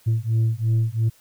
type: beating tone pair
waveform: sine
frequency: 111.2 / 114.1 Hz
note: A2 / A#2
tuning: +19 / -37 cents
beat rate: 2.9 Hz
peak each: -19 dBFS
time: 0.06-1.1 s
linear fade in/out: 20 ms
effects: tanh soft clip ceiling -15 dBFS + white hiss -56 dBFS RMS until 1.2 s